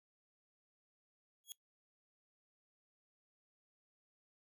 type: tone with exponential growth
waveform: 15% pulse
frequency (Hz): 3324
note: G#7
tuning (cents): +1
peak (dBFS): -34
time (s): 1.44-1.52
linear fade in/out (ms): 0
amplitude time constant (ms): 17
effects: noise-tail reverb RT60 0.1 s tail -19 dB re dry